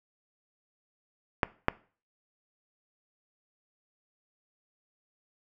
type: clicks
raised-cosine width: 0.5 ms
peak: -7 dBFS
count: 2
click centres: 1.432 / 1.684 s
effects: noise-tail reverb RT60 0.4 s tail -20 dB re dry